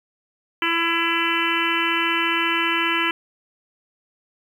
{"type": "harmonic tone", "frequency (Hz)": 334.7, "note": "E4", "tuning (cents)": 26, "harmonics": [1, 3, 4, 5, 6, 7, 8, 9], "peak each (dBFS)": [-27, -27, -27, -27, -27, -27, -27, -27], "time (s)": [0.62, 3.11], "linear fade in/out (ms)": 2, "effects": ["8-bit"]}